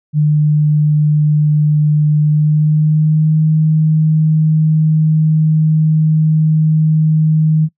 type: tone with pitch glide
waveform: sine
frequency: 150.6 to 156.36 Hz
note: D3 to D#3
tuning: +44 to +9 cents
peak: -8 dBFS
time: 0.13-7.69 s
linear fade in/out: 50 ms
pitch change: +65 cents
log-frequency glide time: 2.21-3.39 s
effects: noise-tail reverb RT60 0.1 s tail -22 dB re dry